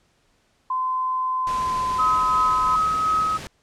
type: tone with pitch glide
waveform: sine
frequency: 1028 to 1017.4 Hz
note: C6 to C6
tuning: -31 to -49 cents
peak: -21 dBFS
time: 0.7-2.76 s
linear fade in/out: 5 ms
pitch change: -18 cents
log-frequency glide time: 1.51-2.21 s
type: noise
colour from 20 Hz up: pink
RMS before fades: -35 dBFS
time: 1.47-3.47 s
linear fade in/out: 0 ms
type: tone with tremolo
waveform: sine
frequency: 1273 Hz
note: D#6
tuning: 39 cents sharp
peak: -17 dBFS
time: 1.98-3.38 s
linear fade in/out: 20 ms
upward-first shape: sine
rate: 2.8 Hz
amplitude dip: 30%
effects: pink hiss -64 dBFS RMS until 3.62 s + low-pass 8000 Hz 12 dB/octave